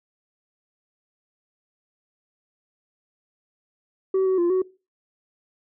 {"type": "tone with pitch steps", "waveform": "sine", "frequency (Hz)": [381, 376.4, 346.4, 373], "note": ["G4", "F#4", "F4", "F#4"], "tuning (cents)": [-49, 30, -14, 14], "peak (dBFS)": -15, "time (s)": [4.14, 4.62], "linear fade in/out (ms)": 5, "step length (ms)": 120, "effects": ["noise-tail reverb RT60 0.3 s tail -22 dB re dry", "tanh soft clip ceiling -17 dBFS"]}